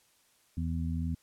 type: harmonic tone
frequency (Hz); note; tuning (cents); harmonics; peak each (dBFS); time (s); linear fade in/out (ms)
82.41; E2; 0; 1 / 2 / 3; -32 / -35 / -37; 0.57-1.15; 5
effects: white hiss -67 dBFS RMS until 1.22 s + low-pass 12000 Hz 12 dB/octave